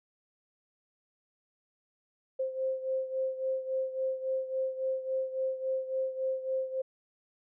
sine beating tone pair, 524 / 527.6 Hz, C5 / C5, +2 / +14 cents, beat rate 3.6 Hz, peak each -31 / -36 dBFS, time 2.39-6.82 s, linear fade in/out 10 ms, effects none

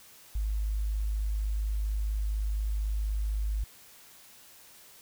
sine tone, 52.1 Hz, G#1, 6 cents sharp, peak -27 dBFS, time 0.35-3.64 s, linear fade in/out 5 ms, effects white hiss -54 dBFS RMS until 5.01 s

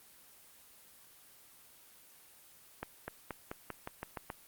accelerating click train, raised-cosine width 0.5 ms, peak -23 dBFS, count 9, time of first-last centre 2.83-4.302 s, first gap 250 ms, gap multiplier 0.91, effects white hiss -59 dBFS RMS until 4.47 s + Opus 24 kbps

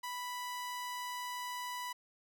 sawtooth tone, 987.8 Hz, B5, in tune, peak -35 dBFS, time 0.03-1.93 s, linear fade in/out 10 ms, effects none

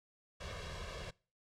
pink noise with comb filter, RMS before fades -44 dBFS, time 0.4-1.11 s, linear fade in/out 10 ms, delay 1.8 ms, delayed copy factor +0.9, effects noise-tail reverb RT60 0.4 s tail -24 dB re dry + low-pass 5000 Hz 12 dB/octave

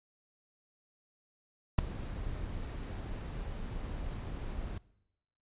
brown noise with ADSR envelope, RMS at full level -21 dBFS, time 1.78-4.78 s, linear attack 8 ms, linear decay 7 ms, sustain -18 dB, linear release 4 ms, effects noise-tail reverb RT60 0.9 s tail -22 dB re dry + resampled to 8000 Hz

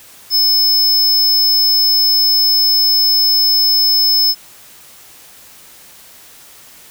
square tone, 5220 Hz, E8, 18 cents flat, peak -10 dBFS, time 0.3-4.35 s, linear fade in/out 50 ms, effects white hiss -41 dBFS RMS until 6.9 s

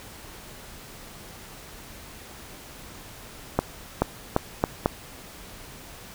accelerating click train, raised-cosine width 1 ms, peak -5 dBFS, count 5, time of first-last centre 3.59-4.859 s, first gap 430 ms, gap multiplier 0.8, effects pink hiss -44 dBFS RMS until 6.14 s

